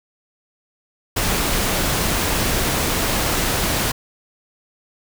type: noise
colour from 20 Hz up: pink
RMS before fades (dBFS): -20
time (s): 1.16-3.92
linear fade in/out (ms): 10
effects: none